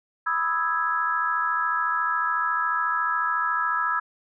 sine chord, E major seventh, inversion second, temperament equal, 987.8 / 1244.5 / 1318.5 / 1661.2 Hz, B5 / D#6 / E6 / G#6, 0 / 0 / 0 / 0 cents, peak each -29 / -31 / -25 / -27 dBFS, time 0.26-4 s, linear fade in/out 10 ms, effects none

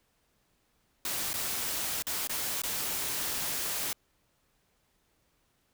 white noise with dropouts, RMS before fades -33 dBFS, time 1.05-3.93 s, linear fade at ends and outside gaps 2 ms, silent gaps 1.332-1.339 / 2.023-2.068 / 2.273-2.295 / 2.619-2.635 s, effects pink hiss -72 dBFS RMS until 5.73 s

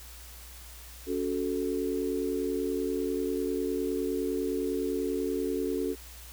sine chord, F# minor, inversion second, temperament equal with one note detuned, 280.4 / 370 / 440 Hz, C#4 / F#4 / A4, +20 / 0 / 0 cents, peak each -32 / -32 / -32 dBFS, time 1.06-5.96 s, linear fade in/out 50 ms, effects added 60 Hz sine -47 dBFS peak until 6.32 s + white hiss -49 dBFS RMS until 6.32 s

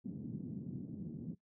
pink band-pass noise, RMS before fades -44 dBFS, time 0.04-1.35 s, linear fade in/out 20 ms, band 140 to 260 Hz, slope 24 dB/octave, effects noise-tail reverb RT60 0.1 s tail -17 dB re dry

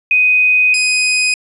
sine / sawtooth tone pair in turn, 2500 / 2500 Hz, D#7 / D#7, +8 / +8 cents, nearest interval unison, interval 0 cents, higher neither, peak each -8 dBFS, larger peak neither, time 0.11-0.74 / 0.74-1.34 s, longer first, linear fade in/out 2 ms, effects resampled to 24000 Hz + 8-bit

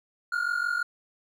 triangle tone pair together, 1400 / 1446 Hz, F6 / F#6, +4 / -40 cents, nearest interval minor second, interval 56 cents, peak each -26 / -27 dBFS, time 0.32-0.83 s, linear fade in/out 5 ms, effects none

